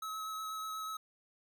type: tone with vibrato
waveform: square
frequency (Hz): 1287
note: E6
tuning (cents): -42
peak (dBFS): -39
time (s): 0.02-0.97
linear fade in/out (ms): 5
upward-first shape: sine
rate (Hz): 8.2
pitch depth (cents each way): 13
effects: none